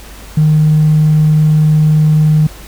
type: tone with tanh clipping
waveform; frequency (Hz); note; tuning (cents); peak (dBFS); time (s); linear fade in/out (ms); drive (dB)
triangle; 153.9; D#3; -19; -5; 0.37-2.47; 5; 1
effects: added 50 Hz sine -32 dBFS peak until 2.67 s + pink hiss -35 dBFS RMS until 2.67 s